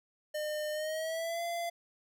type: tone with pitch glide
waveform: square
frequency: 606 to 684.2 Hz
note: D#5 to F5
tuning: -46 to -36 cents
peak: -34 dBFS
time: 0.34-1.7 s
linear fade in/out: 10 ms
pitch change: +210 cents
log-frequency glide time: 0.72-1.43 s
effects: none